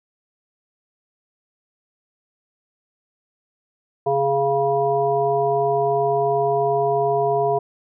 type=harmonic tone; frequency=138.59 Hz; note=C#3; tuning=in tune; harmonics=1 / 3 / 5 / 7; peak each=-30 / -20 / -20 / -26 dBFS; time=4.06-7.59 s; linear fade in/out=10 ms; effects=none